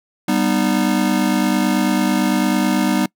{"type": "chord", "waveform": "square", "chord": "G augmented", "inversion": "none", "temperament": "just", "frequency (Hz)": [196, 245, 306.2], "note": ["G3", "B3", "D#4"], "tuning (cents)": [0, -14, -28], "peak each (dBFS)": -20, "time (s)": [0.28, 3.06], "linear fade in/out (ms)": 5, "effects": ["noise-tail reverb RT60 0.1 s tail -25 dB re dry"]}